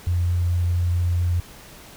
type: tone with vibrato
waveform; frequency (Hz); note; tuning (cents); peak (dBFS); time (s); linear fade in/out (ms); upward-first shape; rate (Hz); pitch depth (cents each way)
sine; 87.6; F2; +6; -18; 0.07-1.4; 0; triangle; 4.5; 9
effects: pink hiss -44 dBFS RMS until 1.96 s